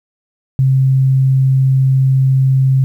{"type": "tone", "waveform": "sine", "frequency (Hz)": 132.9, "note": "C3", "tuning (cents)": 27, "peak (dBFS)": -8, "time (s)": [0.59, 2.84], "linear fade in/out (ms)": 0, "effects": ["8-bit"]}